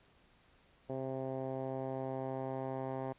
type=tone with low-pass filter sweep; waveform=10% pulse; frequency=132.3 Hz; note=C3; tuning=20 cents sharp; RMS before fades=-39 dBFS; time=0.89-3.13 s; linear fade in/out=10 ms; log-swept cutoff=610 to 1000 Hz; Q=1.5; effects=pink hiss -67 dBFS RMS until 3.18 s + resampled to 8000 Hz